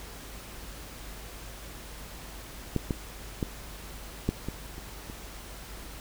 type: clicks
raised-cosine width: 3 ms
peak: -13 / -15 / -15 / -12 / -19 / -30 / -27 dBFS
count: 7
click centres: 2.763 / 2.908 / 3.428 / 4.29 / 4.486 / 4.781 / 5.099 s
effects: added 50 Hz sine -45 dBFS peak until 6 s + pink hiss -45 dBFS RMS until 6 s